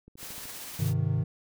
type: click train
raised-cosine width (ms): 3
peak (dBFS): -37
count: 6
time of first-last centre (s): 0.08-0.456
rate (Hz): 13.3
type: noise with tremolo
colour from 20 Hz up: white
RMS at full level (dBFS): -40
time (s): 0.17-0.94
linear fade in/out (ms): 50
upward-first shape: triangle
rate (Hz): 16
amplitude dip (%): 25
type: chord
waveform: triangle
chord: Ab major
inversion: none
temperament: equal with one note detuned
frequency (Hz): 102.22 / 130.81 / 155.56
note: Ab2 / C3 / Eb3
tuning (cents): -27 / 0 / 0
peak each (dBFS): -27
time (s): 0.79-1.24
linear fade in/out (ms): 10
effects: none